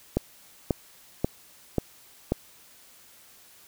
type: click train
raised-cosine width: 2 ms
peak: -9 dBFS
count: 5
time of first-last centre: 0.17-2.321 s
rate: 1.86 Hz
effects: white hiss -54 dBFS RMS until 3.67 s